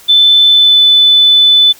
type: tone with pitch glide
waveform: sine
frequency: 3520 to 3500 Hz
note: A7 to A7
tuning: 0 to -10 cents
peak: -3 dBFS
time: 0.08-1.73 s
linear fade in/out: 20 ms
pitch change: -10 cents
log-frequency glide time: 0.48-0.8 s
effects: white hiss -39 dBFS RMS until 1.79 s